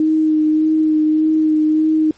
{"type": "tone with vibrato", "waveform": "sine", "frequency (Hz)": 311.1, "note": "D#4", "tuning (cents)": 0, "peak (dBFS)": -11, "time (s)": [0, 2.11], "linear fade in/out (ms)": 2, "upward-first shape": "sine", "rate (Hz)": 1.7, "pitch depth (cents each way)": 17, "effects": ["pink hiss -51 dBFS RMS until 2.17 s", "MP3 32 kbps"]}